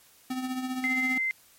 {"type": "tone with tremolo", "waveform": "square", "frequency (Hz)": 256.5, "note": "C4", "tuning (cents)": -34, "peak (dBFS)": -28, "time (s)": [0.3, 1.18], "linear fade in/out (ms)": 5, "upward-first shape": "triangle", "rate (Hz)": 15, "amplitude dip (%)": 60}
{"type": "tone", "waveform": "sine", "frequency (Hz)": 2075, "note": "C7", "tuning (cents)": -15, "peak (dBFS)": -25, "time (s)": [0.84, 1.31], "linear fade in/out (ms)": 0}
{"effects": ["white hiss -58 dBFS RMS until 1.58 s", "MP3 64 kbps"]}